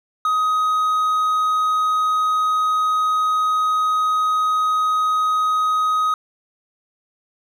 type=tone; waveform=triangle; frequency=1257 Hz; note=D#6; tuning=17 cents sharp; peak=-14 dBFS; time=0.25-6.14 s; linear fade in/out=2 ms; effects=none